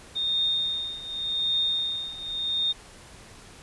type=tone with tremolo; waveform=sine; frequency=3667 Hz; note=A#7; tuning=29 cents flat; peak=-21 dBFS; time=0.15-2.73 s; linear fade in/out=20 ms; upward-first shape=triangle; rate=0.87 Hz; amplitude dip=85%; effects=pink hiss -48 dBFS RMS until 3.62 s + resampled to 24000 Hz